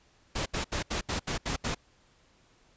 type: noise bursts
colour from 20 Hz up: pink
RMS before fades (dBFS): -31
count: 8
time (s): 0.35-1.748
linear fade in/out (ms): 10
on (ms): 110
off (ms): 74
effects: pink hiss -64 dBFS RMS until 2.76 s + resampled to 16000 Hz